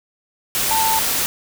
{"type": "tone in noise", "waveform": "sine", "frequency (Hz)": 890, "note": "A5", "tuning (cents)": 20, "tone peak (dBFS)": -17, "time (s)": [0.71, 0.99], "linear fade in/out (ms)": 0, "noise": "white", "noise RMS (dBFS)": -20, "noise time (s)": [0.55, 1.26], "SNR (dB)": 0, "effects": []}